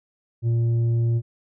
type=tone with tanh clipping; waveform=sine; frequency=116.54 Hz; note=A#2; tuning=in tune; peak=-19 dBFS; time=0.42-1.22 s; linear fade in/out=50 ms; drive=5 dB; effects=none